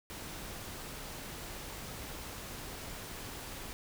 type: noise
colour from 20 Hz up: pink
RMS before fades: -44 dBFS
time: 0.1-3.73 s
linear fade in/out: 0 ms
effects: none